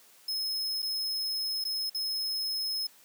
45% pulse tone with dropouts, 5170 Hz, E8, 34 cents flat, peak -30 dBFS, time 0.28-2.87 s, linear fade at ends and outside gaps 5 ms, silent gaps 0.821-0.826 / 1.641-1.65 / 1.897-1.946 s, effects white hiss -58 dBFS RMS until 3.04 s + high-pass 200 Hz 12 dB/octave

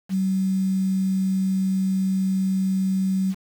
sine tone with quantisation, 190.3 Hz, F#3, 49 cents sharp, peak -19 dBFS, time 0.09-3.35 s, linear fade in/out 50 ms, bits 7, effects none

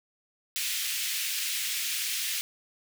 pink high-pass noise, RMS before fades -31 dBFS, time 0.56-2.41 s, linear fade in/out 0 ms, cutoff 2200 Hz, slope 24 dB/octave, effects none

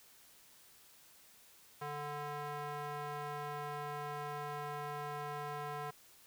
square tone with band-pass filter, 146.83 Hz, D3, in tune, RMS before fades -42 dBFS, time 1.81-5.91 s, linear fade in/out 10 ms, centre 1000 Hz, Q 1.3, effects white hiss -62 dBFS RMS until 6.26 s

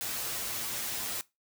white noise with comb filter, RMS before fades -35 dBFS, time 0.01-1.21 s, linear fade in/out 0 ms, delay 8.7 ms, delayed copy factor +0.9, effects noise-tail reverb RT60 0.2 s tail -19 dB re dry

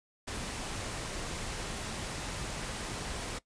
pink noise, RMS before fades -38 dBFS, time 0.27-3.39 s, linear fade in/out 10 ms, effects noise-tail reverb RT60 0.1 s tail -19 dB re dry + resampled to 22050 Hz

